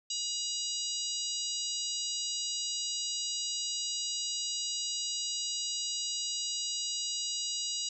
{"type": "harmonic tone", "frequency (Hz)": 960, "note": "B5", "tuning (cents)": -49, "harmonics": [3, 4, 5, 6, 7, 8], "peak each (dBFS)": [-40, -38, -38, -41, -40, -41], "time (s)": [0.1, 7.89], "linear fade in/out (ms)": 5, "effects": []}